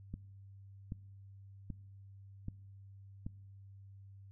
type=click train; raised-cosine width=5 ms; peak=-28 dBFS; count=5; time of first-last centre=0.14-3.265 s; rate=1.28 Hz; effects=noise-tail reverb RT60 1.0 s tail -23 dB re dry + added 98 Hz sine -52 dBFS peak until 4.31 s